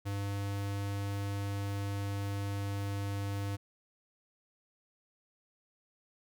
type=tone; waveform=square; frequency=100.1 Hz; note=G2; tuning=37 cents sharp; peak=-34 dBFS; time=0.05-3.57 s; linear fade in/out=20 ms; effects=none